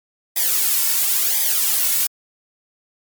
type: noise with flanger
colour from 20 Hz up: blue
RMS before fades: -18 dBFS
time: 0.36-2.07 s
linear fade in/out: 5 ms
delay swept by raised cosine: 0.71 to 2.51 ms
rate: 0.96 Hz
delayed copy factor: -0.8
effects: MP3 96 kbps